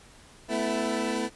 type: chord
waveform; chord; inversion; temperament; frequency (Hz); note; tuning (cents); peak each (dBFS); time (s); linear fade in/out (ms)
20% pulse; A suspended second; none; equal with one note detuned; 220 / 250.5 / 329.6; A3 / B3 / E4; 0 / +25 / 0; -26; 0.48-1.3; 50
effects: pink hiss -53 dBFS RMS until 1.35 s + resampled to 24000 Hz